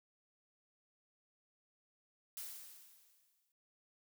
blue noise with exponential decay, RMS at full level -44 dBFS, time 2.37-3.52 s, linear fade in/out 1 ms, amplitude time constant 250 ms, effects none

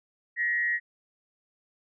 sine tone with frequency modulation, 1900 Hz, A#6, 33 cents sharp, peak -24 dBFS, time 0.36-0.8 s, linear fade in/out 50 ms, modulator 148 Hz, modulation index 0.52, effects none

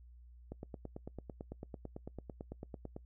click train, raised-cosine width 2 ms, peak -30 dBFS, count 23, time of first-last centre 0.52-2.964 s, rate 9 Hz, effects noise-tail reverb RT60 0.1 s tail -24 dB re dry + added 60 Hz sine -54 dBFS peak until 3.05 s

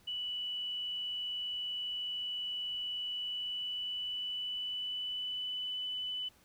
sine tone with pitch glide, 2960 to 2996 Hz, F#7 to F#7, 0 to +21 cents, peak -35 dBFS, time 0.07-6.29 s, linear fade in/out 10 ms, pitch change +21 cents, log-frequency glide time 3.1-5.8 s, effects pink hiss -65 dBFS RMS until 6.44 s

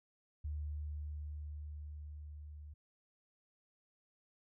sine tone with level ramp, 74.7 Hz, D2, 30 cents sharp, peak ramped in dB -37 to -48 dBFS, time 0.44-2.74 s, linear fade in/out 10 ms, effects none

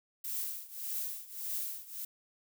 violet noise with tremolo, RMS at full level -35 dBFS, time 0.24-2.05 s, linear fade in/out 5 ms, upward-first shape triangle, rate 1.7 Hz, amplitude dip 90%, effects none

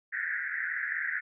white band-pass noise, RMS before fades -33 dBFS, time 0.12-1.21 s, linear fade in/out 20 ms, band 1500 to 2000 Hz, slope 96 dB/octave, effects none

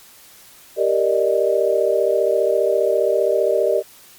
sine chord, Eb major seventh, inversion first, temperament equal, 392 / 466.2 / 587.3 / 622.3 Hz, G4 / Bb4 / D5 / Eb5, 0 / 0 / 0 / 0 cents, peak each -20 dBFS, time 0.76-3.83 s, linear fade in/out 50 ms, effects white hiss -46 dBFS RMS until 4.18 s + MP3 96 kbps

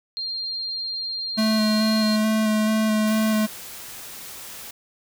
sine tone, 4196 Hz, C8, 4 cents sharp, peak -26 dBFS, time 0.17-2.16 s, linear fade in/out 0 ms
square tone with vibrato, 216.7 Hz, A3, 26 cents flat, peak -19 dBFS, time 1.37-3.47 s, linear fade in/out 20 ms, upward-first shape square, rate 2.3 Hz, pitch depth 12 cents each way
white noise, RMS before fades -38 dBFS, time 3.07-4.71 s, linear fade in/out 5 ms
effects none

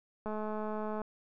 click train, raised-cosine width 1 ms, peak -25 dBFS, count 163, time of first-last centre 0.26-1.017 s, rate 214 Hz, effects none

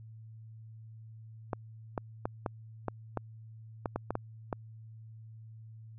clicks, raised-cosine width 1 ms, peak -18 dBFS, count 11, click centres 1.532 / 1.978 / 2.255 / 2.462 / 2.883 / 3.173 / 3.858 / 3.96 / 4.106 / 4.154 / 4.528 s, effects added 111 Hz sine -47 dBFS peak until 5.98 s

